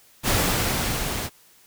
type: noise with level ramp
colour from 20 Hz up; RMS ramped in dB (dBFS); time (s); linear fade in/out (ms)
pink; -20 to -29; 0.23-1.3; 50
effects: white hiss -55 dBFS RMS until 1.66 s